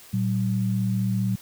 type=tone pair together; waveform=sine; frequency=115.32 / 190.7 Hz; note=A#2 / G3; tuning=-18 / -47 cents; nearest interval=major sixth; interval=871 cents; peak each=-24 dBFS; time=0.13-1.36 s; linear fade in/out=10 ms; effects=white hiss -48 dBFS RMS until 1.41 s